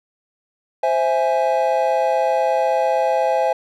triangle chord, C augmented, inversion none, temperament equal, 523.3 / 659.3 / 830.6 Hz, C5 / E5 / G#5, 0 / 0 / 0 cents, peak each -18 dBFS, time 0.83-3.53 s, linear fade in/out 5 ms, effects none

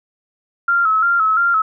sine tone with vibrato, 1340 Hz, E6, 28 cents sharp, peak -12 dBFS, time 0.68-1.62 s, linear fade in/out 5 ms, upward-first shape square, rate 2.9 Hz, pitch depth 62 cents each way, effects none

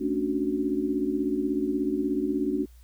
sine chord, D major seventh, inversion second, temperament equal, 220 / 277.2 / 293.7 / 370 Hz, A3 / C#4 / D4 / F#4, 0 / 0 / 0 / 0 cents, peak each -33 / -29 / -28 / -30 dBFS, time 0-2.66 s, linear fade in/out 20 ms, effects added 60 Hz sine -48 dBFS peak until 2.83 s + white hiss -63 dBFS RMS until 2.83 s

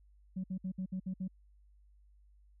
sine tone bursts, 186.6 Hz, F#3, 15 cents sharp, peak -33 dBFS, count 7, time 0.36-1.28 s, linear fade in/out 10 ms, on 80 ms, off 60 ms, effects tanh soft clip ceiling -31 dBFS + added 50 Hz sine -60 dBFS peak until 2.6 s

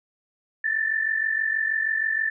sine tone pair together, 1760 / 1806.3 Hz, A6 / A6, 0 / +45 cents, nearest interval unison, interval 45 cents, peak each -23 / -27 dBFS, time 0.64-2.3 s, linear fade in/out 5 ms, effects none

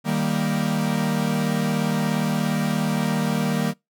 45% pulse chord, Eb major, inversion none, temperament equal, 155.56 / 196 / 233.1 Hz, Eb3 / G3 / Bb3, 0 / 0 / 0 cents, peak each -25 dBFS, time 0.04-3.74 s, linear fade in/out 50 ms, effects noise-tail reverb RT60 0.2 s tail -25 dB re dry

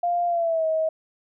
sine tone with pitch glide, 698.5 to 636.8 Hz, F5 to D#5, 0 to +40 cents, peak -20 dBFS, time 0.03-0.89 s, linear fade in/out 5 ms, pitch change -160 cents, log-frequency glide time 0.27-0.66 s, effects none

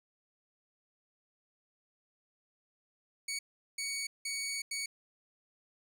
15% pulse tone bursts at uneven times, 2242 Hz, C#7, 19 cents sharp, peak -28 dBFS, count 4, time 3.28-3.39 / 3.78-4.07 / 4.25-4.62 / 4.71-4.86 s, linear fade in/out 5 ms, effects none

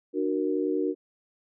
sine chord, D augmented, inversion none, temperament equal with one note detuned, 299.5 / 370 / 466.2 Hz, D4 / F#4 / A#4, +34 / 0 / 0 cents, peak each -28 / -28 / -30 dBFS, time 0.13-0.95 s, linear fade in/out 50 ms, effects none

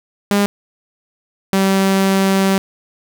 sawtooth tone pair in turn, 202.5 / 193.3 Hz, G#3 / G3, -43 / -24 cents, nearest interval minor second, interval 81 cents, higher first, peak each -8 dBFS, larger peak neither, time 0.31-0.46 / 1.53-2.58 s, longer second, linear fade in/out 0 ms, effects none

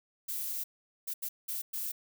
violet noise bursts at uneven times, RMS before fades -36 dBFS, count 5, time 0.28-0.64 / 1.07-1.14 / 1.22-1.29 / 1.48-1.62 / 1.73-1.92 s, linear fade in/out 10 ms, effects none

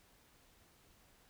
silence, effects pink hiss -67 dBFS RMS until 1.29 s

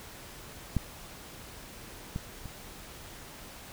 clicks, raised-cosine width 5 ms, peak -14 / -21 / -28 dBFS, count 3, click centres 0.767 / 2.161 / 2.457 s, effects pink hiss -47 dBFS RMS until 3.72 s

